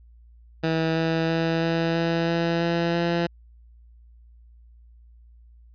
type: tone with pitch steps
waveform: 15% pulse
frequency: 161.8 / 163.02 / 164.25 / 165.49 / 166.73 / 167.99 / 169.26 / 170.53 Hz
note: E3 / E3 / E3 / E3 / E3 / E3 / E3 / F3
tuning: -32 / -19 / -6 / +7 / +20 / +33 / +46 / -41 cents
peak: -15 dBFS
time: 0.63-3.27 s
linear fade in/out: 10 ms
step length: 330 ms
effects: added 58 Hz sine -48 dBFS peak until 5.74 s + resampled to 11025 Hz